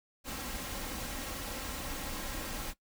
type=noise with comb filter; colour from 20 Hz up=pink; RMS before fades=-39 dBFS; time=0.24-2.74 s; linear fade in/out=50 ms; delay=3.7 ms; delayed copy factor=+0.5; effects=noise-tail reverb RT60 0.1 s tail -17 dB re dry